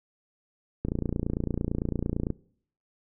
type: click train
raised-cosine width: 3 ms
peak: -15 dBFS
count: 43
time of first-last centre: 0.85-2.303 s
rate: 28.9 Hz
effects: noise-tail reverb RT60 0.6 s tail -22 dB re dry